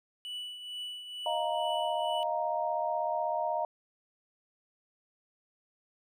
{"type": "tone with tremolo", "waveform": "triangle", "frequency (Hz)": 2960, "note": "F#7", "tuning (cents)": 0, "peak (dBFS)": -34, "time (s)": [0.25, 2.23], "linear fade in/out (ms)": 0, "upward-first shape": "triangle", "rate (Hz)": 2.2, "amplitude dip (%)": 60}
{"type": "chord", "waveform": "sine", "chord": "Eb suspended second", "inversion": "none", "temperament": "equal", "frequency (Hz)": [622.3, 698.5, 932.3], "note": ["Eb5", "F5", "Bb5"], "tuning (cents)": [0, 0, 0], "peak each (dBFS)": -33, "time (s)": [1.26, 3.65], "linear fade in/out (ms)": 2}
{"effects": []}